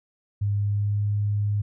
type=tone with pitch glide; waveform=sine; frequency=101.9 to 103.2 Hz; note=G#2 to G#2; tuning=-32 to -10 cents; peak=-21 dBFS; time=0.41-1.62 s; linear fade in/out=10 ms; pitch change=+22 cents; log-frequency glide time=0.54-1.05 s; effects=none